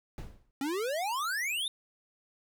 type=noise with exponential decay; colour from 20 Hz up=brown; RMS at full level=-34 dBFS; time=0.18-0.51 s; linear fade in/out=0 ms; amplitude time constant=71 ms
type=exponential sweep; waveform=square; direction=up; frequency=263.5 to 3729 Hz; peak=-31 dBFS; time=0.61-1.68 s; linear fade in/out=2 ms
effects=none